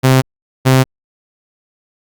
sawtooth tone pair in turn, 130.81 / 130.81 Hz, C3 / C3, 0 / 0 cents, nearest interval unison, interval 0 cents, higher neither, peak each -3 dBFS, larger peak neither, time 0.03-0.22 / 0.65-0.84 s, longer neither, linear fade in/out 20 ms, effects Opus 48 kbps

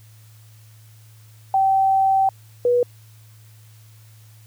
sine tone pair in turn, 773 / 487 Hz, G5 / B4, -24 / -24 cents, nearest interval minor sixth, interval 800 cents, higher first, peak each -14 dBFS, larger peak neither, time 1.54-2.29 / 2.65-2.83 s, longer first, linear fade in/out 2 ms, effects added 109 Hz sine -45 dBFS peak until 4.46 s + white hiss -55 dBFS RMS until 4.46 s

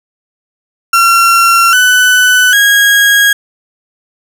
35% pulse tone with pitch steps, 1365 / 1497.2 / 1642.1 Hz, F6 / F#6 / G#6, -40 / +20 / -20 cents, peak -3 dBFS, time 0.93-3.33 s, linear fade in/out 5 ms, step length 800 ms, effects none

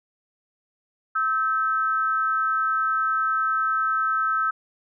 sine tone pair together, 1300 / 1549.9 Hz, E6 / G6, -24 / -20 cents, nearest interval minor third, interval 304 cents, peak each -21 / -27 dBFS, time 1.15-4.51 s, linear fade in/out 10 ms, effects none

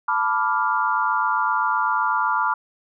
sine chord, B half-diminished seventh, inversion third, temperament equal, 880 / 987.8 / 1174.7 / 1396.9 Hz, A5 / B5 / D6 / F6, 0 / 0 / 0 / 0 cents, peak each -25 / -23 / -24 / -24 dBFS, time 0.08-2.54 s, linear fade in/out 5 ms, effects none

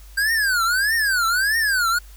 square tone with vibrato, 1568 Hz, G6, in tune, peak -18 dBFS, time 0.17-1.99 s, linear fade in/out 10 ms, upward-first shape triangle, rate 1.6 Hz, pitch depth 300 cents each way, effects added 50 Hz sine -40 dBFS peak until 2.16 s + white hiss -51 dBFS RMS until 2.16 s

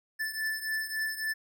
square beating tone pair, 1754 / 1757.6 Hz, A6 / A6, -6 / -2 cents, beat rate 3.6 Hz, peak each -33 / -37 dBFS, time 0.19-1.34 s, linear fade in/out 20 ms, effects none

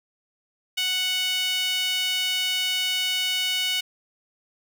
sawtooth tone with high-pass filter, 740 Hz, F#5, in tune, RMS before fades -25 dBFS, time 0.77-3.81 s, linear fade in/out 10 ms, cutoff 2800 Hz, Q 3.8, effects none

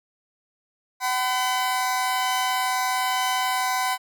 sawtooth tone pair together, 758 / 1010.3 Hz, F#5 / B5, +42 / +39 cents, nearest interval perfect fourth, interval 497 cents, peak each -21 dBFS, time 1-3.98 s, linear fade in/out 50 ms, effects none

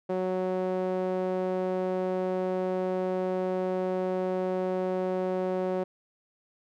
sawtooth tone with band-pass filter, 185 Hz, F#3, in tune, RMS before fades -29 dBFS, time 0.09-5.84 s, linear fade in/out 10 ms, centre 490 Hz, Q 2, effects none

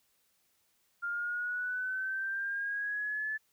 sine exponential sweep, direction up, 1396.9 to 1741 Hz, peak -32 dBFS, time 1.02-3.38 s, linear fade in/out 20 ms, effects white hiss -73 dBFS RMS until 3.52 s

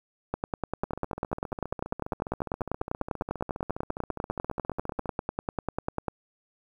two click trains, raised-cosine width 1 ms, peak -14 / -21 dBFS, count 59 / 63, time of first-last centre 0.34-6.083 / 0.84-5.058 s, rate 10.1 / 14.7 Hz, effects 9-bit

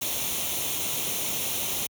white noise with comb filter, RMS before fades -29 dBFS, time 0.01-1.87 s, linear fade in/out 10 ms, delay 0.31 ms, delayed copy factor +0.65, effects high-pass 60 Hz 12 dB/octave

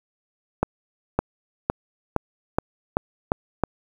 accelerating click train, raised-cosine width 1 ms, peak -5 dBFS, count 8, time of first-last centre 0.63-3.637 s, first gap 560 ms, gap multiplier 0.91, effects 7-bit

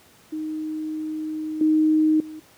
sine tone with level steps, 311.1 Hz, D#4, in tune, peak -26 / -15 / -34 dBFS, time 0.32-2.4 s, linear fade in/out 10 ms, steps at 1.61 / 2.2 s, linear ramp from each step 2 ms, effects pink hiss -53 dBFS RMS until 2.57 s + high-pass 100 Hz 12 dB/octave

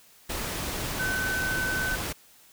sine tone in noise, 1520 Hz, F#6, 46 cents sharp, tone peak -27 dBFS, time 0.99-1.96 s, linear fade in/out 10 ms, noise pink, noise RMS -32 dBFS, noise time 0.29-2.13 s, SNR +2 dB, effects white hiss -56 dBFS RMS until 2.52 s

